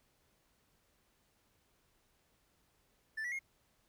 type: tone with pitch steps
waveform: triangle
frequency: 1763 / 1944.9 / 2146 Hz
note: A6 / B6 / C7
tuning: +3 / -27 / +43 cents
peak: -35 dBFS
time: 3.17-3.392 s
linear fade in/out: 10 ms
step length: 74 ms
effects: pink hiss -74 dBFS RMS until 3.88 s